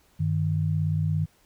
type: tone pair together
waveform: sine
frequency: 97.64 / 155 Hz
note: G2 / D#3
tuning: -6 / -6 cents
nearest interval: minor sixth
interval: 800 cents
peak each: -26 / -24 dBFS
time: 0.19-1.26 s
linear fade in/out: 20 ms
effects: pink hiss -62 dBFS RMS until 1.45 s